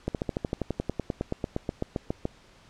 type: slowing click train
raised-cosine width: 2 ms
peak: -14 dBFS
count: 22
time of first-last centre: 0.08-2.254 s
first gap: 68 ms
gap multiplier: 1.04
effects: pink hiss -56 dBFS RMS until 2.69 s + low-pass 6000 Hz 12 dB/octave